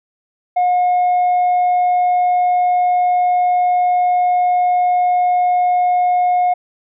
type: tone with tanh clipping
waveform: sine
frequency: 720 Hz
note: F#5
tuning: 47 cents flat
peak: -12 dBFS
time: 0.56-6.54 s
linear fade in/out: 10 ms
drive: 1 dB
effects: none